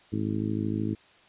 harmonic tone, 53.1 Hz, G#1, 39 cents sharp, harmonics 2 / 3 / 4 / 5 / 6 / 7 / 8, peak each -32 / -38 / -31 / -34 / -32 / -41 / -42 dBFS, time 0.12-0.95 s, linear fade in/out 10 ms, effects white hiss -57 dBFS RMS until 1.28 s + resampled to 8000 Hz

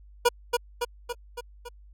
25% pulse tone with echo, 481.7 Hz, B4, 43 cents flat, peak -13 dBFS, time 0.25-0.29 s, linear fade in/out 10 ms, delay 280 ms, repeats 5, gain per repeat -4 dB, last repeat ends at 1.69 s, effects added 50 Hz sine -48 dBFS peak until 1.93 s + AAC 48 kbps

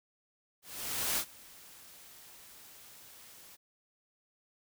white noise with ADSR envelope, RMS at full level -31 dBFS, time 0.62-3.57 s, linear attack 560 ms, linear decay 69 ms, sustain -23 dB, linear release 26 ms, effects none

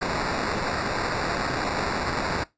violet noise with sample-and-hold, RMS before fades -27 dBFS, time 0.01-2.44 s, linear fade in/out 10 ms, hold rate 3150 Hz, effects noise-tail reverb RT60 0.2 s tail -20 dB re dry + resampled to 16000 Hz

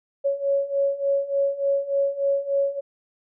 sine beating tone pair, 554.4 / 557.8 Hz, C#5 / C#5, 0 / +11 cents, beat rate 3.4 Hz, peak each -25 / -22 dBFS, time 0.24-2.81 s, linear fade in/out 20 ms, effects none

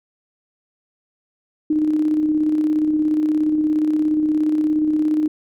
sine tone with tremolo, 306.8 Hz, D#4, 24 cents flat, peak -14 dBFS, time 1.7-5.28 s, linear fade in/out 5 ms, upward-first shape square, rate 17 Hz, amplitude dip 30%, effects none

